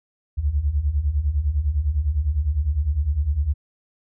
sine beating tone pair, 66.5 / 76.4 Hz, C2 / D#2, +29 / -31 cents, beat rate 9.9 Hz, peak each -24 / -20 dBFS, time 0.37-3.54 s, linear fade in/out 20 ms, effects none

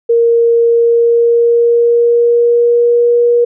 sine tone with pitch glide, 466.2 to 477.1 Hz, A#4 to A#4, 0 to +40 cents, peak -6 dBFS, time 0.09-3.45 s, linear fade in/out 10 ms, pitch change +40 cents, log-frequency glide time 0.61-3.19 s, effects none

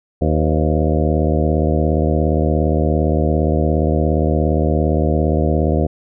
harmonic tone with a mistuned harmonic, 77.3 Hz, D#2, 11 cents flat, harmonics 1 / 2 / 3 / 4 / 5 / 6 / 7 / 8 / 9, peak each -17 / -20 / -22 / -23 / -24 / -25 / -25 / -26 / -27 dBFS, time 0.21-5.87 s, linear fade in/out 10 ms, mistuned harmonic 6, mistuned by +75 cents, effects none

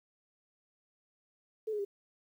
sine tone with pitch steps, 436.8 / 418.5 / 401 Hz, A4 / G#4 / G4, -13 / +13 / +39 cents, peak -32 dBFS, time 1.67-1.85 s, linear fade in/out 10 ms, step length 60 ms, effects 11-bit

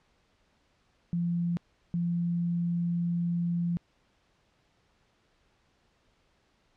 sine tone pair in turn, 172.1 / 172.1 Hz, F3 / F3, -25 / -25 cents, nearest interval unison, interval 0 cents, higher neither, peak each -26 dBFS, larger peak neither, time 1.13-1.57 / 1.94-3.77 s, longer second, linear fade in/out 0 ms, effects pink hiss -69 dBFS RMS until 6.76 s + low-pass 5000 Hz 12 dB/octave

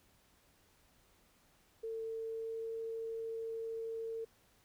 sine tone with pitch glide, 449.3 to 452.2 Hz, A4 to A4, +36 to +47 cents, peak -38 dBFS, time 1.83-4.25 s, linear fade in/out 10 ms, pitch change +11 cents, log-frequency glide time 2.24-2.71 s, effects pink hiss -69 dBFS RMS until 4.64 s

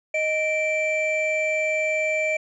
triangle tone pair together, 622.3 / 2341 Hz, D#5 / D7, 0 / -6 cents, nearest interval octave + major seventh, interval 2294 cents, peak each -22 dBFS, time 0.14-2.37 s, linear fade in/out 5 ms, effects resampled to 22050 Hz

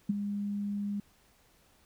sine tone with ADSR envelope, 203.4 Hz, G#3, 36 cents flat, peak -22 dBFS, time 0.09-1 s, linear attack 8 ms, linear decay 20 ms, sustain -9 dB, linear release 3 ms, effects pink hiss -65 dBFS RMS until 1.85 s

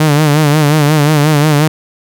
sawtooth tone with vibrato, 150 Hz, D3, 37 cents sharp, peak -3 dBFS, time 0-1.68 s, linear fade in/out 5 ms, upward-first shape sine, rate 5.6 Hz, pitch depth 77 cents each way, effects none

